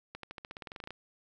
accelerating click train, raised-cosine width 0.3 ms, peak -26 dBFS, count 15, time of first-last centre 0.15-0.906 s, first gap 83 ms, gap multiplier 0.93, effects none

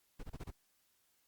brown noise bursts, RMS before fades -44 dBFS, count 5, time 0.19-0.508 s, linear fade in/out 10 ms, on 42 ms, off 27 ms, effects white hiss -75 dBFS RMS until 1.27 s + Opus 48 kbps

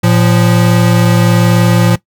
square tone pair together, 113.47 / 174.61 Hz, A#2 / F3, -46 / 0 cents, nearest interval perfect fifth, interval 746 cents, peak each -10 dBFS, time 0.03-1.96 s, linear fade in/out 10 ms, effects noise-tail reverb RT60 0.1 s tail -18 dB re dry

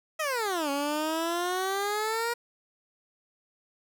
15% pulse exponential two-way sweep, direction down then up, 649 to 277.2 to 477.7 Hz, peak -21 dBFS, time 0.19-2.34 s, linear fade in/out 10 ms, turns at 0.7 s, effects none

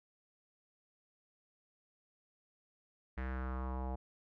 square tone with low-pass filter sweep, 64.5 Hz, C2, 24 cents flat, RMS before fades -39 dBFS, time 3.17-3.96 s, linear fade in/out 10 ms, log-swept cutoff 1900 to 780 Hz, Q 3.3, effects none

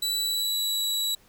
sawtooth tone with pitch glide, 3951 to 3910 Hz, B7 to B7, 0 to -18 cents, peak -22 dBFS, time 0.02-1.15 s, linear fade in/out 5 ms, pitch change -18 cents, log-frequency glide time 0.19-0.82 s, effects pink hiss -59 dBFS RMS until 1.28 s

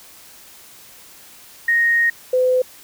sine tone pair in turn, 1864.7 / 508.1 Hz, A#6 / B4, 0 / +49 cents, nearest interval octave + major seventh, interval 2251 cents, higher first, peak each -13 dBFS, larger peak neither, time 1.68-2.1 / 2.33-2.62 s, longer first, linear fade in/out 5 ms, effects white hiss -44 dBFS RMS until 2.83 s

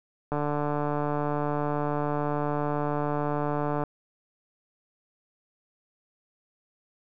click train, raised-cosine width 1 ms, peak -15 dBFS, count 518, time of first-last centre 0.32-3.837 s, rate 147 Hz, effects none

